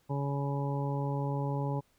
harmonic tone, 140.5 Hz, C#3, 24 cents sharp, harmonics 1 / 2 / 3 / 4 / 6 / 7, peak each -31 / -39 / -40 / -41 / -40 / -43 dBFS, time 0.09-1.81 s, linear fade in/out 20 ms, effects pink hiss -70 dBFS RMS until 1.98 s

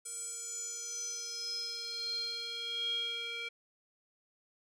square tone with band-pass filter sweep, 466.2 Hz, A#4, in tune, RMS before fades -39 dBFS, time 0.05-3.49 s, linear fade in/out 10 ms, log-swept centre 8400 to 2700 Hz, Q 9.9, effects none

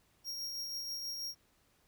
45% pulse tone with tremolo, 5588 Hz, F8, in tune, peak -37 dBFS, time 0.24-1.35 s, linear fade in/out 50 ms, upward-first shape triangle, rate 6.2 Hz, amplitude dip 35%, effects pink hiss -71 dBFS RMS until 1.87 s

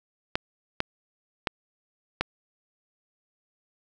clicks, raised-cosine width 0.3 ms, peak -8 dBFS, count 4, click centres 0.355 / 0.804 / 1.472 / 2.21 s, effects none

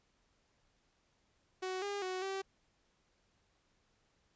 sawtooth tone with pitch steps, 372.7 / 404.7 / 371 / 386.9 Hz, F#4 / G#4 / F#4 / G4, +13 / -45 / +5 / -23 cents, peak -33 dBFS, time 1.62-2.42 s, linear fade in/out 10 ms, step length 200 ms, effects pink hiss -75 dBFS RMS until 4.35 s + resampled to 16000 Hz

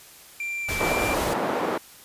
triangle tone with vibrato, 2349 Hz, D7, in tune, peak -26 dBFS, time 0.4-1.14 s, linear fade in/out 2 ms, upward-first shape square, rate 2 Hz, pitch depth 11 cents each way
pink noise with tremolo, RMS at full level -29 dBFS, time 0.68-1.34 s, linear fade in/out 10 ms, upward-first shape triangle, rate 6 Hz, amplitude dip 25%
white band-pass noise, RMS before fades -26 dBFS, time 0.8-1.78 s, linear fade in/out 5 ms, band 260 to 790 Hz, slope 12 dB/octave
effects white hiss -48 dBFS RMS until 2.04 s + resampled to 32000 Hz

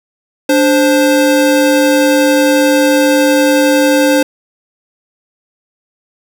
square tone pair together, 292.5 / 524.3 Hz, D4 / C5, -7 / +3 cents, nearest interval minor seventh, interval 1010 cents, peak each -11 dBFS, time 0.49-4.23 s, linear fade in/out 5 ms, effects none

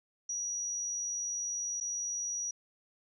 sine tone with dropouts, 5800 Hz, F#8, 35 cents flat, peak -33 dBFS, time 0.29-2.51 s, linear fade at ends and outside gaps 5 ms, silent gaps 1.802-1.809 s, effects none

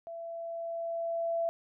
sine tone with level ramp, 670 Hz, E5, 28 cents sharp, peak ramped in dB -39 to -27 dBFS, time 0.07-1.49 s, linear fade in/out 0 ms, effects none

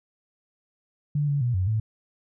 sine tone with pitch steps, 146.7 / 142.8 / 121.7 / 92.7 / 109.4 Hz, D3 / D3 / B2 / F#2 / A2, -2 / -48 / -25 / +4 / -9 cents, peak -21 dBFS, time 1.15-1.8 s, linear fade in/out 5 ms, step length 130 ms, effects none

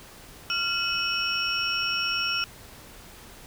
sine tone cluster, 1385 / 2572 / 2966 / 5490 Hz, F6 / E7 / F#7 / F8, -15 / -43 / +4 / -31 cents, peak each -30 dBFS, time 0.5-2.44 s, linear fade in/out 0 ms, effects pink hiss -47 dBFS RMS until 3.46 s

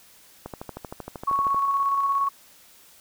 click train, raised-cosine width 1 ms, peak -20 dBFS, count 15, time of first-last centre 0.46-1.545 s, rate 12.9 Hz
sine tone with tremolo, 1108.7 Hz, C#6, in tune, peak -19 dBFS, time 1.27-2.29 s, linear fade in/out 10 ms, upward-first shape square, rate 17 Hz, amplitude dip 30%
effects white hiss -53 dBFS RMS until 3 s

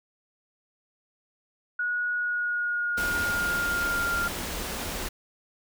sine tone with pitch glide, 1456 to 1395.1 Hz, F#6 to F6, -28 to -2 cents, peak -25 dBFS, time 1.79-4.28 s, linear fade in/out 5 ms, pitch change -74 cents, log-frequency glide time 2.14-4.14 s
pink band-stop noise, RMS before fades -33 dBFS, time 2.97-5.09 s, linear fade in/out 10 ms, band 100 to 150 Hz, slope 96 dB/octave
effects none

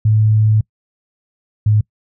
sine tone pair in turn, 108.2 / 106.34 Hz, A2 / G#2, -29 / +41 cents, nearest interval unison, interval 30 cents, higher first, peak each -9 dBFS, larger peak neither, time 0.05-0.61 / 1.66-1.81 s, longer first, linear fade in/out 5 ms, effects noise-tail reverb RT60 0.1 s tail -25 dB re dry

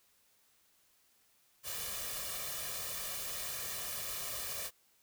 white noise with comb filter, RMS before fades -40 dBFS, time 1.63-4.71 s, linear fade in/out 50 ms, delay 1.7 ms, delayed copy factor +0.7, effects white hiss -70 dBFS RMS until 5.02 s

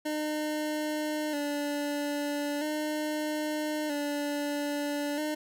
25% pulse tone with vibrato, 297.1 Hz, D4, 20 cents sharp, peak -26 dBFS, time 0.05-5.35 s, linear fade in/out 10 ms, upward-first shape square, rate 0.39 Hz, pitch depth 41 cents each way, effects none

